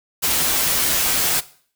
white noise with comb filter, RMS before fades -19 dBFS, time 0.22-1.41 s, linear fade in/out 20 ms, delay 10 ms, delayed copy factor -0.5, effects noise-tail reverb RT60 0.5 s tail -18 dB re dry

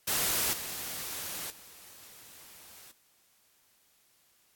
white noise with level steps, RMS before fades -29 / -38 / -52 dBFS, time 0.07-2.92 s, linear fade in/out 10 ms, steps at 0.53 / 1.5 s, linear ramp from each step 2 ms, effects white hiss -67 dBFS RMS until 4.55 s + AAC 64 kbps

